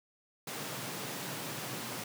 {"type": "high-pass noise", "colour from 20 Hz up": "pink", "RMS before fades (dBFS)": -40, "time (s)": [0.47, 2.04], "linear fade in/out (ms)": 5, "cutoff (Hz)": 110, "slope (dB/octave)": 96, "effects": []}